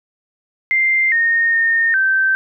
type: tone with pitch steps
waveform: sine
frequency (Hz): 2093 / 1845 / 1832 / 1553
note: C7 / A#6 / A#6 / G6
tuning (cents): 0 / -18 / -31 / -17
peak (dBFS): -12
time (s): 0.71-2.35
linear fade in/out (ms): 0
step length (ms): 410
effects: none